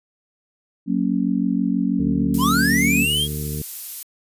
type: chord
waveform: sine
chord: F# major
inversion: none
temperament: just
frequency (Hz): 185 / 231.2 / 277.5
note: F#3 / A#3 / C#4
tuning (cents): 0 / -14 / +2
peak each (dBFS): -22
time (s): 0.86-3.07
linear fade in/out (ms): 50
type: harmonic tone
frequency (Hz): 74.5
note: D2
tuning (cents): +25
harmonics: 1 / 2 / 3 / 4 / 5 / 6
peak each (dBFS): -30 / -27 / -34 / -39 / -39 / -37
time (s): 1.99-3.62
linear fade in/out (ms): 5
type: noise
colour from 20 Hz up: violet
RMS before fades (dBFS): -29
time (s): 2.34-4.03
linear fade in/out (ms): 2
type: linear sweep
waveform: square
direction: up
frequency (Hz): 932.3 to 3322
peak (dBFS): -19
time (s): 2.38-3.28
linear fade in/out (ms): 50
effects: resampled to 32000 Hz